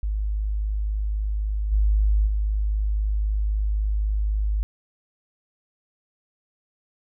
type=tone with level steps; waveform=sine; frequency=51.91 Hz; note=G#1; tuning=in tune; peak=-22 / -16 / -20 dBFS; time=0.03-4.63 s; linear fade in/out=0 ms; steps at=1.71 / 2.26 s; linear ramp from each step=20 ms; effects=none